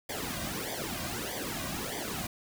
pink noise with flanger, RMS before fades -36 dBFS, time 0.09-2.27 s, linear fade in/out 5 ms, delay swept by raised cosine 0.73 to 2.33 ms, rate 1.6 Hz, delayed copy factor -0.85, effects none

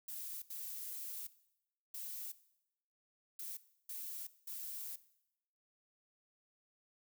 violet noise bursts at uneven times, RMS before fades -45 dBFS, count 6, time 0.08-0.42 / 0.5-1.27 / 1.94-2.32 / 3.39-3.57 / 3.89-4.27 / 4.47-4.96 s, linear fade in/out 5 ms, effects noise-tail reverb RT60 0.8 s tail -17 dB re dry

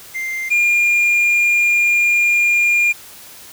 triangle tone pair in turn, 2093 / 2410 Hz, C7 / D7, 0 / +44 cents, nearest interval major second, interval 244 cents, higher second, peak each -19 / -10 dBFS, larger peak second, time 0.14-0.5 / 0.5-2.93 s, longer second, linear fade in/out 20 ms, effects white hiss -39 dBFS RMS until 3.52 s

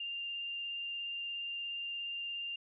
sine tone with vibrato, 2794 Hz, F7, in tune, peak -37 dBFS, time 0-2.56 s, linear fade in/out 5 ms, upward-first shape sine, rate 17 Hz, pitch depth 9 cents each way, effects none

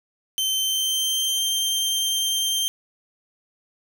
sawtooth tone with pitch glide, 3097 to 3155 Hz, G7 to G7, -22 to +10 cents, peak -18 dBFS, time 0.38-2.68 s, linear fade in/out 0 ms, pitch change +32 cents, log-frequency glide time 0.55-1.41 s, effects none

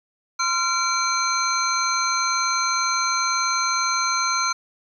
sine tone cluster, 1033 / 1375 / 2314 / 4144 / 6230 Hz, C6 / F6 / D7 / C8 / G8, -22 / -27 / -26 / -17 / -12 cents, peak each -27 / -23 / -29 / -27 / -27 dBFS, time 0.39-4.53 s, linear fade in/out 10 ms, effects 9-bit

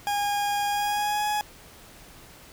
40% pulse tone with pitch glide, 817 to 839 Hz, G#5 to G#5, -29 to +17 cents, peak -23 dBFS, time 0.07-1.41 s, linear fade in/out 0 ms, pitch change +46 cents, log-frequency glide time 0.68-1.26 s, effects pink hiss -49 dBFS RMS until 2.52 s

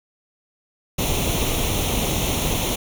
pink noise with comb filter, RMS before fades -22 dBFS, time 0.98-2.76 s, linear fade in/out 10 ms, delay 0.31 ms, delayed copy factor +0.7, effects none

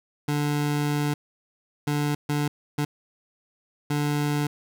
25% pulse tone bursts at uneven times, 146.83 Hz, D3, in tune, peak -19 dBFS, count 5, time 0.28-1.14 / 1.87-2.15 / 2.29-2.48 / 2.78-2.85 / 3.9-4.47 s, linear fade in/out 5 ms, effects none

